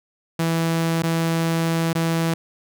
sawtooth tone with dropouts, 164.81 Hz, E3, in tune, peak -15 dBFS, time 0.39-2.34 s, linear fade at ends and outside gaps 5 ms, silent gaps 1.024-1.034 / 1.931-1.951 s, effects none

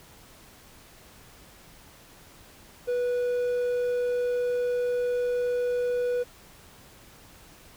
triangle tone, 490 Hz, B4, 14 cents flat, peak -22 dBFS, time 2.87-6.24 s, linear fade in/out 20 ms, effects pink hiss -52 dBFS RMS until 7.76 s

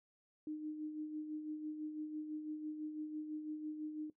sine tone with tremolo, 306.2 Hz, D#4, 28 cents flat, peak -38 dBFS, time 0.47-4.1 s, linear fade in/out 2 ms, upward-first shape sine, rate 6 Hz, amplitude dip 50%, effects noise-tail reverb RT60 0.1 s tail -17 dB re dry

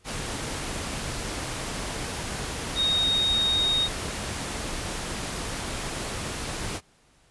sine tone in noise, 3729 Hz, A#7, in tune, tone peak -21 dBFS, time 2.75-3.89 s, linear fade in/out 50 ms, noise pink, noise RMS -32 dBFS, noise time 0.04-6.81 s, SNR +8 dB, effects pink hiss -61 dBFS RMS until 7.3 s + resampled to 24000 Hz

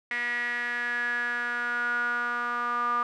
sawtooth tone with band-pass filter sweep, 240.7 Hz, B3, 44 cents flat, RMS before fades -29 dBFS, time 0.11-3.03 s, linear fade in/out 2 ms, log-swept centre 2000 to 1200 Hz, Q 9.8, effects none

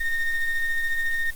triangle ring-modulated tone, 916 Hz, A#5, 31 cents flat, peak -16 dBFS, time 0-1.31 s, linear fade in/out 10 ms, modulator 923 Hz, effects white hiss -45 dBFS RMS until 1.35 s + Opus 24 kbps

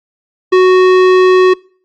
sine tone with tanh clipping, 370 Hz, F#4, in tune, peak -6 dBFS, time 0.52-1.54 s, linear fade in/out 10 ms, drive 17 dB, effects noise-tail reverb RT60 0.5 s tail -26 dB re dry + Opus 48 kbps

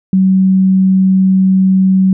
sine tone, 189.3 Hz, F#3, 40 cents sharp, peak -6 dBFS, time 0.13-2.13 s, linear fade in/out 2 ms, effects none

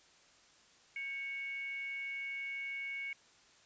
sine tone with frequency modulation, 2217 Hz, C#7, in tune, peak -38 dBFS, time 0.96-3.13 s, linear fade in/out 2 ms, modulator 611 Hz, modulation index 0.31, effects white hiss -64 dBFS RMS until 3.65 s + resampled to 16000 Hz

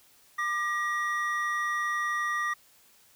triangle tone pair together, 1196 / 1902.6 Hz, D6 / A#6, +31 / +35 cents, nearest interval minor sixth, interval 804 cents, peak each -28 / -28 dBFS, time 0.38-2.54 s, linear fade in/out 10 ms, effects white hiss -60 dBFS RMS until 3.15 s

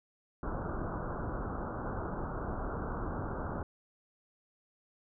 pink low-pass noise, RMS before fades -37 dBFS, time 0.43-3.63 s, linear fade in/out 2 ms, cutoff 1500 Hz, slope 96 dB/octave, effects none

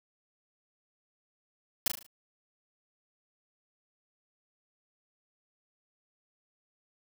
white noise with echo, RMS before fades -26 dBFS, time 1.86-1.88 s, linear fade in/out 2 ms, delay 37 ms, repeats 5, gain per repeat -6 dB, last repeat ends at 2.065 s, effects none

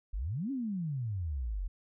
sine exponential two-way sweep, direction up then down, 41.2 to 283.8 to 41.2 Hz, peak -32 dBFS, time 0.13-1.68 s, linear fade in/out 10 ms, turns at 0.51 s, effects none

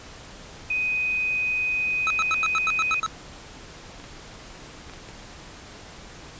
sine tone, 2502 Hz, D#7, 9 cents sharp, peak -22 dBFS, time 0.7-3 s, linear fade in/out 5 ms
square tone bursts, 1299 Hz, E6, 26 cents flat, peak -23 dBFS, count 9, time 2.07-3.063 s, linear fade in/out 0 ms, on 33 ms, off 87 ms
clicks, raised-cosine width 0.3 ms, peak -27 dBFS, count 5, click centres 4 / 4.041 / 4.897 / 4.936 / 5.088 s
effects pink hiss -43 dBFS RMS until 6.39 s + resampled to 16000 Hz

